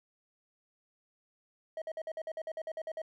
triangle tone bursts, 637 Hz, D#5, 41 cents sharp, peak -33 dBFS, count 13, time 1.77-3.018 s, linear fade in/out 2 ms, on 48 ms, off 52 ms, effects none

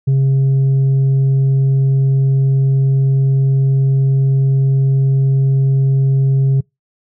triangle tone with tanh clipping, 135.2 Hz, C#3, 43 cents flat, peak -10 dBFS, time 0.07-6.61 s, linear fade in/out 10 ms, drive 7 dB, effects noise-tail reverb RT60 0.2 s tail -26 dB re dry

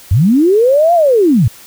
sine linear two-way sweep, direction up then down, 79 to 709 to 92.4 Hz, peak -6 dBFS, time 0.11-1.48 s, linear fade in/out 5 ms, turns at 0.94 s, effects white hiss -38 dBFS RMS until 1.66 s

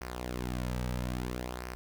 sawtooth tone with flanger, 61.74 Hz, B1, in tune, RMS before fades -36 dBFS, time 0.01-1.75 s, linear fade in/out 0 ms, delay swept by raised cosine 0.27 to 2.87 ms, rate 0.6 Hz, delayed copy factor -0.65, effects 9-bit

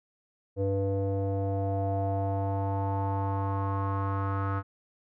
square tone with low-pass filter sweep, 98 Hz, G2, in tune, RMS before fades -29 dBFS, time 0.56-4.63 s, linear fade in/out 50 ms, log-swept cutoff 490 to 1300 Hz, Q 5.2, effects none

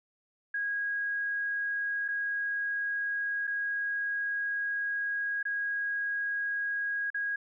sine tone with dropouts, 1644 Hz, G#6, 18 cents flat, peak -29 dBFS, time 0.54-7.36 s, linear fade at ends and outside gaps 5 ms, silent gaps 2.081-2.085 / 3.471-3.475 / 5.429-5.452 / 7.103-7.144 s, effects none

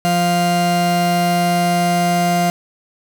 40% pulse tone pair together, 174.61 / 698.4 Hz, F3 / F5, 0 / 0 cents, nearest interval 2 octaves, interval 2400 cents, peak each -16 / -17 dBFS, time 0.05-2.5 s, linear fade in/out 0 ms, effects none

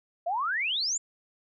sine exponential sweep, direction up, 649 to 7459 Hz, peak -26 dBFS, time 0.26-0.98 s, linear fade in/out 10 ms, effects none

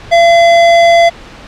square tone, 680 Hz, F5, 46 cents flat, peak -4 dBFS, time 0.11-1.1 s, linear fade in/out 20 ms, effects pink hiss -32 dBFS RMS until 1.47 s + low-pass 4000 Hz 12 dB/octave

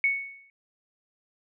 sine tone with exponential decay, 2217 Hz, C#7, in tune, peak -18 dBFS, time 0.04-0.5 s, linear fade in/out 1 ms, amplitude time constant 100 ms, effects none

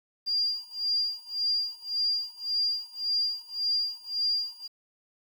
sine tone with tremolo, 4796 Hz, D8, 36 cents sharp, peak -23 dBFS, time 0.26-4.68 s, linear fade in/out 20 ms, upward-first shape sine, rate 1.8 Hz, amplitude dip 95%, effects 9-bit

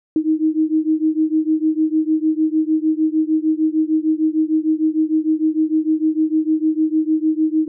sine beating tone pair, 311.1 / 317.7 Hz, D#4 / D#4, 0 / +36 cents, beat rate 6.6 Hz, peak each -17 / -18 dBFS, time 0.16-7.68 s, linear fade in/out 2 ms, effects none

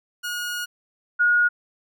sawtooth / sine tone pair in turn, 1442 / 1442 Hz, F#6 / F#6, -45 / -45 cents, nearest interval unison, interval 0 cents, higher neither, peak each -23 / -15 dBFS, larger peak second, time 0.23-0.66 / 1.19-1.49 s, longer first, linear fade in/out 20 ms, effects none

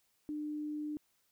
sine tone, 300 Hz, D4, 37 cents sharp, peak -36 dBFS, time 0.29-0.97 s, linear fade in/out 0 ms, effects white hiss -75 dBFS RMS until 1.31 s

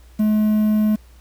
triangle tone with quantisation, 213.6 Hz, G#3, 49 cents sharp, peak -12 dBFS, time 0.19-0.96 s, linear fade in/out 10 ms, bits 7, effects added 60 Hz sine -44 dBFS peak until 1.2 s + pink hiss -55 dBFS RMS until 1.2 s

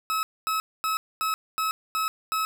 40% pulse tone bursts, 1290 Hz, E6, 38 cents flat, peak -23 dBFS, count 7, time 0.1-2.45 s, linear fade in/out 0 ms, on 130 ms, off 240 ms, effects none

